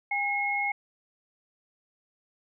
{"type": "tone pair together", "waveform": "sine", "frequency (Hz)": [811, 2165], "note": ["G#5", "C#7"], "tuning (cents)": [-41, -41], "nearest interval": "octave + perfect fourth", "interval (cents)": 1700, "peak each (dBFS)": [-30, -27], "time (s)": [0.11, 0.72], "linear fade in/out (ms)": 5, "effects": []}